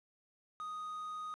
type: tone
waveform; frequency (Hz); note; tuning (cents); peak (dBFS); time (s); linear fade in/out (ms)
triangle; 1244.5; D#6; 0; -38; 0.6-1.34; 0
effects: resampled to 22050 Hz + 11-bit